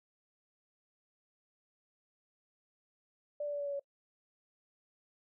sine tone with pitch steps, 587.3 / 582.2 / 577.2 / 572.2 / 567.3 / 562.4 Hz, D5 / D5 / D5 / D5 / C#5 / C#5, 0 / -15 / -30 / -45 / +40 / +25 cents, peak -34 dBFS, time 3.4-3.796 s, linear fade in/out 5 ms, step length 66 ms, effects noise-tail reverb RT60 0.1 s tail -23 dB re dry

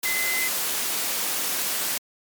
sine tone in noise, 2044 Hz, C7, 41 cents flat, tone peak -25 dBFS, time 0.05-0.48 s, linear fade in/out 5 ms, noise white, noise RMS -26 dBFS, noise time 0.03-1.98 s, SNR -2 dB, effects high-pass 200 Hz 12 dB/octave + MP3 96 kbps

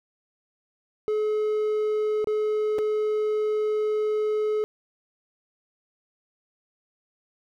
triangle tone with dropouts, 427 Hz, G#4, 48 cents sharp, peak -20 dBFS, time 1.08-4.64 s, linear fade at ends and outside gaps 0 ms, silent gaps 2.244-2.272 / 2.784-2.788 s, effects none

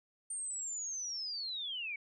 sine linear sweep, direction down, 8870 to 2224 Hz, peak -37 dBFS, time 0.3-1.96 s, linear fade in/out 5 ms, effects none

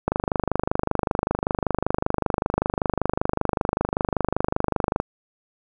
click train, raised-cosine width 1 ms, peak -6 dBFS, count 125, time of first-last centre 0.08-5.001 s, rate 25.2 Hz, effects none

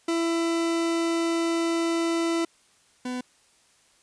40% pulse tone pair in turn, 333.5 / 250.4 Hz, E4 / B3, +20 / +24 cents, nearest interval perfect fourth, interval 496 cents, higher first, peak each -22 / -28 dBFS, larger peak first, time 0.08-2.45 / 3.05-3.21 s, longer first, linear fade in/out 5 ms, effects white hiss -61 dBFS RMS until 4.02 s + resampled to 22050 Hz

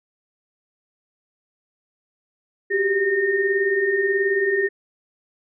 sine tone cluster, 377.9 / 396.4 / 1835 Hz, F#4 / G4 / A#6, +37 / +19 / -28 cents, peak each -26 / -20 / -22 dBFS, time 2.7-4.69 s, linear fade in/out 20 ms, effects none

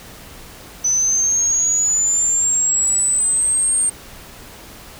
sine linear sweep, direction up, 5990 to 8700 Hz, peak -14 dBFS, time 0.84-3.9 s, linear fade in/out 10 ms, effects pink hiss -39 dBFS RMS until 4.99 s

